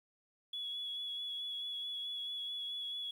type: tone with vibrato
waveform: triangle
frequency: 3379 Hz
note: G#7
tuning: 29 cents sharp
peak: -35 dBFS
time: 0.53-3.11 s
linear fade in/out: 5 ms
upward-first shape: sine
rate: 4.6 Hz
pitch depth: 17 cents each way
effects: tanh soft clip ceiling -36 dBFS + 11-bit

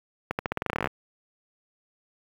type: accelerating click train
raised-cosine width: 0.5 ms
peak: -11 dBFS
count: 16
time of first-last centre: 0.31-0.872 s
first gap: 79 ms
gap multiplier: 0.88
effects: high-pass 60 Hz 12 dB/octave + 7-bit

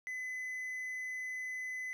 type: tone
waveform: triangle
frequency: 2017 Hz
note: B6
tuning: 36 cents sharp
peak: -36 dBFS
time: 0.07-1.93 s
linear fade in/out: 0 ms
effects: none

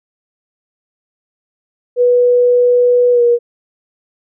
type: tone with pitch glide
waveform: sine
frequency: 490 to 476.6 Hz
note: B4 to A#4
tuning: -14 to +38 cents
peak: -7 dBFS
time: 1.96-3.39 s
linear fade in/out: 50 ms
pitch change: -48 cents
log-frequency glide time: 3.12-3.22 s
effects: none

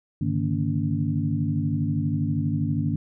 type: tone cluster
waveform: sine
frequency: 102.1 / 142.1 / 154.5 / 231.5 / 284.2 Hz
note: G#2 / C#3 / D#3 / A#3 / C#4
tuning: -29 / +43 / -12 / -12 / +43 cents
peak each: -28 / -30 / -26 / -29 / -30 dBFS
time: 0.21-2.96 s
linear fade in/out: 5 ms
effects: none

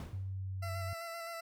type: noise with exponential decay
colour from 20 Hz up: brown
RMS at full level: -37 dBFS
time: 0-0.4 s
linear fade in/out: 1 ms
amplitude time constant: 86 ms
type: tone with pitch glide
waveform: sine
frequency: 95.8 to 94.37 Hz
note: G2 to F#2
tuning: -39 to +35 cents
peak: -36 dBFS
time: 0.13-0.93 s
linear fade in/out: 0 ms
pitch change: -26 cents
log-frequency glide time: 0.25-0.7 s
type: tone with vibrato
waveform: 20% pulse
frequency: 671 Hz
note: E5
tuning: 31 cents sharp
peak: -36 dBFS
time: 0.62-1.41 s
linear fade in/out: 10 ms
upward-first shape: square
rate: 7.7 Hz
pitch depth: 17 cents each way
effects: high-pass 60 Hz 12 dB/octave

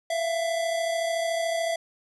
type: tone pair together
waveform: square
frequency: 664.8 / 698.5 Hz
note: E5 / F5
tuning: +15 / 0 cents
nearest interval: minor second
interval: 85 cents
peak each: -26 / -34 dBFS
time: 0.1-1.76 s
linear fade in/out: 5 ms
effects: resampled to 24000 Hz

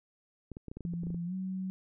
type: clicks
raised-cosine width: 3 ms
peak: -29 dBFS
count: 12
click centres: 0.517 / 0.569 / 0.683 / 0.715 / 0.77 / 0.807 / 0.852 / 0.937 / 1.035 / 1.069 / 1.104 / 1.145 s
type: tone with pitch glide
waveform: sine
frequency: 171.3 to 187.89 Hz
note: F3 to F#3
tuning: -33 to +27 cents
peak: -33 dBFS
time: 0.85-1.7 s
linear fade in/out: 0 ms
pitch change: +160 cents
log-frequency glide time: 1.25-1.34 s
effects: none

